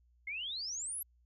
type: exponential sweep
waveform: sine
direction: up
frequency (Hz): 2093 to 11850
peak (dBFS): -37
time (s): 0.27-1.03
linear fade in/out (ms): 5
effects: added 60 Hz sine -65 dBFS peak until 1.25 s